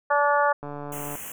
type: harmonic tone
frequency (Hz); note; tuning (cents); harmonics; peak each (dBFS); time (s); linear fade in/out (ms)
289; D4; -28; 2 / 3 / 4 / 5 / 6; -23 / -23 / -24 / -26 / -31; 0.1-0.53; 10
type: click train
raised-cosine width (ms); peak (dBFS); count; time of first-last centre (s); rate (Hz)
1; -22; 77; 0.63-1.154; 145
type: band-stop noise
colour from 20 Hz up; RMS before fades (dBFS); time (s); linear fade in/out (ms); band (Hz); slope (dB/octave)
white; -37; 0.92-1.32; 2; 3100 to 6100; 96
effects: none